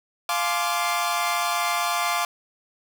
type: chord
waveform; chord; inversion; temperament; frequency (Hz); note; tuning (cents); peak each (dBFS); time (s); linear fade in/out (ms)
sawtooth; D half-diminished seventh; first; equal with one note detuned; 698.5 / 850.5 / 1046.5 / 1174.7; F5 / Ab5 / C6 / D6; 0 / +41 / 0 / 0; -23 / -27 / -25 / -23; 0.29-2.25; 2
effects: none